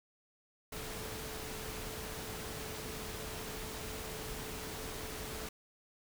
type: tone in noise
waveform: sine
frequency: 436.6 Hz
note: A4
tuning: 13 cents flat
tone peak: -49 dBFS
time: 0.72-5.49 s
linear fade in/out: 5 ms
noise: pink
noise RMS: -43 dBFS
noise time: 0.72-5.49 s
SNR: -9 dB
effects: none